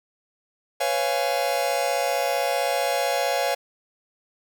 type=chord; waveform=45% pulse; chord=C# dominant seventh; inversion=third; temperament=just; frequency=498.9 / 554.4 / 693 / 831.5 Hz; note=B4 / C#5 / E#5 / G#5; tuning=+17 / 0 / -14 / +2 cents; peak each=-30 / -26 / -26 / -29 dBFS; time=0.8-3.55 s; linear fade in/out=10 ms; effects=none